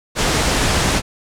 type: low-pass noise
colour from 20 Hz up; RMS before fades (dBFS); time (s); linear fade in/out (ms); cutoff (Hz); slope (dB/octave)
pink; -17; 0.15-1.02; 50; 9000; 24
effects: none